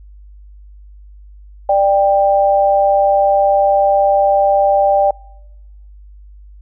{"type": "tone pair together", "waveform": "sine", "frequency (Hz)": [591.8, 790], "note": ["D5", "G5"], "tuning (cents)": [13, 13], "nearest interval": "perfect fourth", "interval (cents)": 500, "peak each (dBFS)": -12, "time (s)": [1.69, 5.11], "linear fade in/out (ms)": 5, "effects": ["noise-tail reverb RT60 1.0 s tail -26 dB re dry", "added 50 Hz sine -36 dBFS peak until 6.61 s"]}